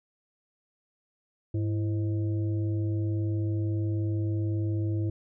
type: harmonic tone with a mistuned harmonic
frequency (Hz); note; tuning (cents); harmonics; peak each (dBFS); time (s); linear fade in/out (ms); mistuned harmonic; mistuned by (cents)
103.7; G#2; -2; 1 / 3 / 5 / 6; -26 / -33 / -46 / -50; 1.54-5.1; 5; 3; +100
effects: none